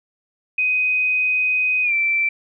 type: tone with pitch glide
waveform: sine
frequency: 2506 to 2338 Hz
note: D#7 to D7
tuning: +12 to -8 cents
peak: -16 dBFS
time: 0.58-2.29 s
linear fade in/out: 5 ms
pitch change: -120 cents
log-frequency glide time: 1.83-1.93 s
effects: none